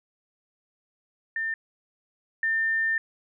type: tone pair in turn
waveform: sine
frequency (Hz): 1800 / 1800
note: A6 / A6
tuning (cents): +39 / +39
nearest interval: unison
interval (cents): 0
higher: neither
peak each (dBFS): -26 / -22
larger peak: second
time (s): 1.36-1.54 / 2.43-2.98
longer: second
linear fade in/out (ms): 2
effects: none